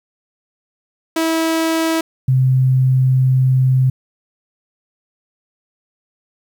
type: tone pair in turn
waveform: sawtooth / sine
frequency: 324.9 / 129.98 Hz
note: E4 / C3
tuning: -25 / -11 cents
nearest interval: octave + major third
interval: 1586 cents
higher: first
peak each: -11 / -10 dBFS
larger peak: second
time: 1.16-2.01 / 2.28-3.9 s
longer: second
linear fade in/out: 5 ms
effects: 8-bit